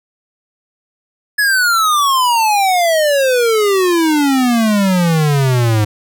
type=exponential sweep; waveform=square; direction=down; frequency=1714 to 103.83 Hz; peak=-11 dBFS; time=1.38-5.85 s; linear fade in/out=10 ms; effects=none